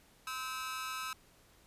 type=tone with amplitude modulation; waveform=sawtooth; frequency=1294 Hz; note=E6; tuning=32 cents flat; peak=-30 dBFS; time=0.27-1.13 s; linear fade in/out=2 ms; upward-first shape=sine; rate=267 Hz; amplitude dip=95%; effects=pink hiss -64 dBFS RMS until 1.66 s + resampled to 32000 Hz